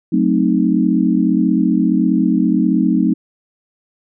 sine chord, F# diminished seventh, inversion none, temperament equal, 185 / 220 / 261.6 / 311.1 Hz, F#3 / A3 / C4 / Eb4, 0 / 0 / 0 / 0 cents, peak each -17 dBFS, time 0.12-3.14 s, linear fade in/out 10 ms, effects none

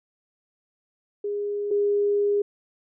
sine tone pair in turn, 410 / 408.5 Hz, G#4 / G#4, -22 / -29 cents, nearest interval unison, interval 7 cents, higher first, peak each -25 / -19 dBFS, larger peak second, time 1.24-1.71 / 1.71-2.42 s, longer second, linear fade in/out 5 ms, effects none

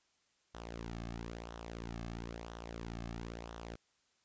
sawtooth tone with flanger, 57.4 Hz, A#1, 26 cents flat, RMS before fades -45 dBFS, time 0.54-3.76 s, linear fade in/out 10 ms, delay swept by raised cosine 0.42 to 2.12 ms, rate 1 Hz, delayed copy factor -0.65, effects white hiss -75 dBFS RMS until 4.24 s + resampled to 16000 Hz

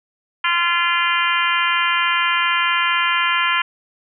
harmonic tone with a mistuned harmonic, 344.4 Hz, F4, 24 cents flat, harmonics 3 / 4 / 5 / 6 / 7 / 8 / 9, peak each -21 / -22 / -23 / -24 / -24 / -25 / -26 dBFS, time 0.44-3.62 s, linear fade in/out 5 ms, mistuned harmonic 8, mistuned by +27 cents, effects none

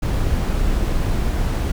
brown noise, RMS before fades -19 dBFS, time 0.02-1.72 s, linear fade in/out 10 ms, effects none

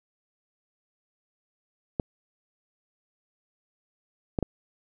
clicks, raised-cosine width 2 ms, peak -12 dBFS, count 3, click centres 1.998 / 4.388 / 4.427 s, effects none

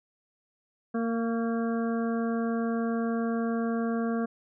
harmonic tone with a mistuned harmonic, 230 Hz, A#3, 23 cents flat, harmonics 1 / 2 / 3 / 5 / 6 / 7, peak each -27 / -33 / -37 / -41 / -43 / -44 dBFS, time 0.94-4.26 s, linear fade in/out 10 ms, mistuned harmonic 5, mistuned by -20 cents, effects none

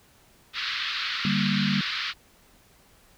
white band-pass noise, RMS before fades -30 dBFS, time 0.53-2.14 s, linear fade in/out 50 ms, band 1200 to 4500 Hz, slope 48 dB/octave
sine chord, G minor, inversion second, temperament equal, 146.83 / 196 / 233.1 Hz, D3 / G3 / Bb3, 0 / 0 / 0 cents, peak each -30 / -24 / -29 dBFS, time 1.25-1.81 s, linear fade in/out 2 ms
effects pink hiss -58 dBFS RMS until 3.17 s

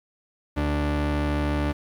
sawtooth tone pair together, 73.42 / 146.84 Hz, D2 / D3, 0 / 0 cents, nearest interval octave, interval 1200 cents, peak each -20 dBFS, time 0.56-1.73 s, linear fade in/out 20 ms, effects low-pass 3000 Hz 12 dB/octave + 9-bit

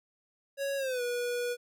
square tone with pitch glide, 554.4 to 485.4 Hz, C#5 to B4, 0 to -30 cents, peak -31 dBFS, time 0.57-1.57 s, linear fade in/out 50 ms, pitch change -230 cents, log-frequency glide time 0.77-1.02 s, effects none

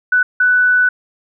sine tone bursts at uneven times, 1490 Hz, F#6, 12 cents sharp, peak -9 dBFS, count 2, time 0.12-0.23 / 0.4-0.89 s, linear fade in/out 5 ms, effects none

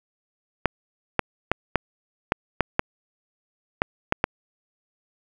clicks, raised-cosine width 0.5 ms, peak -3 dBFS, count 10, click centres 0.657 / 1.193 / 1.516 / 1.757 / 2.321 / 2.607 / 2.794 / 3.819 / 4.124 / 4.241 s, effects 7-bit

